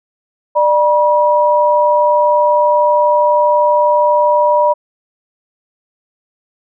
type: tone pair together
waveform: sine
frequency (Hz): 596.4 / 964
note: D5 / B5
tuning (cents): +27 / -42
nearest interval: minor sixth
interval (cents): 831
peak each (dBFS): -11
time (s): 0.55-4.74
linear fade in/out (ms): 20
effects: none